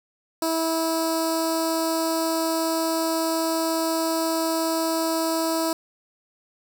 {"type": "tone with notch filter", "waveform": "10% pulse", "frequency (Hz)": 325.5, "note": "E4", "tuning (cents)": -22, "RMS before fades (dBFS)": -24, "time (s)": [0.42, 5.73], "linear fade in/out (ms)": 2, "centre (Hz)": 2000, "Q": 0.55, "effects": []}